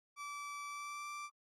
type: tone with pitch glide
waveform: 30% pulse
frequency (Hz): 1157 to 1173.8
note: D6 to D6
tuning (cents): -26 to -1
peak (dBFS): -40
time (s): 0.16-1.3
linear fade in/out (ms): 50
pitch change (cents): +25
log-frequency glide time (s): 0.67-1.08
effects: low-pass 10000 Hz 12 dB/octave + AAC 64 kbps